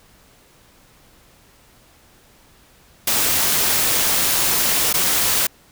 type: noise with dropouts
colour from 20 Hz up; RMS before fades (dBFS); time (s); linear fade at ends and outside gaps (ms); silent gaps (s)
white; -18; 3.07-5.47; 5; 4.929-4.939
effects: pink hiss -52 dBFS RMS until 5.71 s